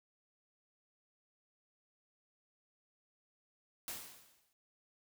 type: noise with exponential decay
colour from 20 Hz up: white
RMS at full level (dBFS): -41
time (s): 3.88-4.53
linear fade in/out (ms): 1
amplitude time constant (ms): 140
effects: none